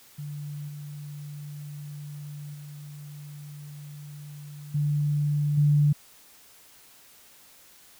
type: tone with level steps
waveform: sine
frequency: 146.83 Hz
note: D3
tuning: in tune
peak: -33 / -36 / -39 / -22 / -17 dBFS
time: 0.18-5.93 s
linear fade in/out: 10 ms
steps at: 0.68 / 2.54 / 4.74 / 5.57 s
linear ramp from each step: 10 ms
effects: white hiss -54 dBFS RMS until 7.99 s